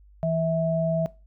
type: tone pair together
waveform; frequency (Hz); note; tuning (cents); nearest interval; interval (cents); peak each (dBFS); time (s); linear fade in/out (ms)
sine; 163.6 / 651.2; E3 / E5; -13 / -21; 2 octaves; 2392; -25 / -24; 0.23-1.06; 0
effects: noise-tail reverb RT60 0.3 s tail -20 dB re dry + added 50 Hz sine -50 dBFS peak until 1.26 s